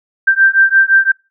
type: beating tone pair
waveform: sine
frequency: 1568 / 1573.8 Hz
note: G6 / G6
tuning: 0 / +6 cents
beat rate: 5.8 Hz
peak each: -10 dBFS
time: 0.27-1.12 s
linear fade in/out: 10 ms
effects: noise-tail reverb RT60 0.3 s tail -26 dB re dry